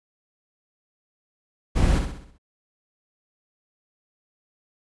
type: noise with echo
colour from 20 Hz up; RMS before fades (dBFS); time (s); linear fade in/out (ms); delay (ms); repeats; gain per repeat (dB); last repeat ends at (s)
brown; -19; 1.75-2; 20; 64; 6; -6; 2.384
effects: resampled to 24000 Hz